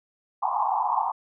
pink band-pass noise, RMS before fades -25 dBFS, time 0.42-1.12 s, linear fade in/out 10 ms, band 740 to 1100 Hz, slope 96 dB/octave, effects none

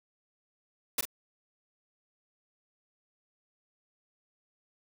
white noise with echo, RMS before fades -28 dBFS, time 0.98-1.01 s, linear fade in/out 5 ms, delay 44 ms, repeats 1, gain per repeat -9 dB, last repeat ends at 1.054 s, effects none

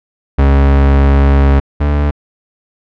40% pulse tone pair in turn, 69.3 / 72.76 Hz, C#2 / D2, 0 / -16 cents, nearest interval minor second, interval 84 cents, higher second, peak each -5 / -9 dBFS, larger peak first, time 0.38-1.6 / 1.8-2.11 s, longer first, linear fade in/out 10 ms, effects low-pass 2000 Hz 12 dB/octave

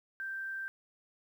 sine tone with quantisation, 1568 Hz, G6, in tune, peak -36 dBFS, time 0.2-0.68 s, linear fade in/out 0 ms, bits 11, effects none

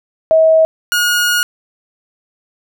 sine / sawtooth tone pair in turn, 641 / 1439 Hz, E5 / F#6, -49 / -49 cents, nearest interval octave + major second, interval 1400 cents, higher second, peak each -6 / -8 dBFS, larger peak first, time 0.31-0.65 / 0.92-1.43 s, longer second, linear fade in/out 0 ms, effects none

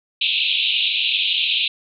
pink band-pass noise, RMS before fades -20 dBFS, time 0.21-1.68 s, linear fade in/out 5 ms, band 2500 to 3900 Hz, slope 96 dB/octave, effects none

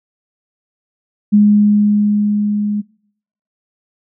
sine tone with level ramp, 207.7 Hz, G#3, in tune, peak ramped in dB -5 to -15 dBFS, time 1.32-2.82 s, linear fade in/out 20 ms, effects noise-tail reverb RT60 0.7 s tail -25 dB re dry

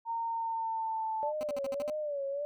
sine tone with pitch glide, 919 to 878.5 Hz, A#5 to A5, -25 to -3 cents, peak -31 dBFS, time 0.05-1.33 s, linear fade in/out 50 ms, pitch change -78 cents, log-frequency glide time 0.26-1.19 s
sine tone with vibrato, 580 Hz, D5, 22 cents flat, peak -32 dBFS, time 1.23-2.45 s, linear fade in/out 0 ms, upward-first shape sine, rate 1.7 Hz, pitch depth 94 cents each way
15% pulse tone bursts, 259.3 Hz, C4, 15 cents flat, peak -33 dBFS, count 7, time 1.41-1.898 s, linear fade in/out 0 ms, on 20 ms, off 58 ms
effects none

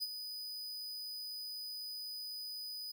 45% pulse tone with ADSR envelope, 4978 Hz, D#8, in tune, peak -33 dBFS, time 0-2.92 s, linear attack 28 ms, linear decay 35 ms, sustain -8 dB, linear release 10 ms, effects none

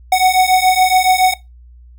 square beating tone pair, 740 / 747.1 Hz, F#5 / F#5, 0 / +17 cents, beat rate 7.1 Hz, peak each -13 dBFS, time 0.12-1.34 s, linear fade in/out 5 ms, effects noise-tail reverb RT60 0.2 s tail -19 dB re dry + added 60 Hz sine -38 dBFS peak until 1.98 s

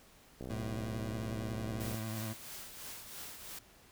click train, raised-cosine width 2 ms, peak -30 dBFS, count 98, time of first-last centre 0.41-1.945 s, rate 63.2 Hz
25% pulse tone with vibrato, 110 Hz, A2, in tune, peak -34 dBFS, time 0.49-2.34 s, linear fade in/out 20 ms, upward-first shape triangle, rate 11 Hz, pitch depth 54 cents each way
white noise with tremolo, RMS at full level -45 dBFS, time 1.8-3.59 s, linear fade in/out 5 ms, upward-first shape triangle, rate 3 Hz, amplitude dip 55%
effects pink hiss -61 dBFS RMS until 3.91 s

